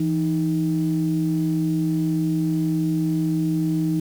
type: tone pair together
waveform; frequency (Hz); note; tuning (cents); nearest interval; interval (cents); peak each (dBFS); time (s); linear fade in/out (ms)
sine; 165.49 / 312.4; E3 / D#4; +7 / +7; major seventh; 1100; -21; 0-4; 5
effects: tanh soft clip ceiling -12 dBFS + 7-bit